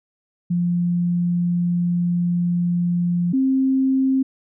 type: tone pair in turn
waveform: sine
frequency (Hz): 174.61 / 265.2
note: F3 / C4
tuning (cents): 0 / +23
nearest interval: perfect fifth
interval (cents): 723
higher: second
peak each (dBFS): -17 / -15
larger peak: second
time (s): 0.5-3.33 / 3.33-4.23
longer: first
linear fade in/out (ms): 10
effects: none